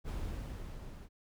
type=noise with level ramp; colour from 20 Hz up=brown; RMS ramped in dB=-37 to -48 dBFS; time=0.04-1.09 s; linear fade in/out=50 ms; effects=none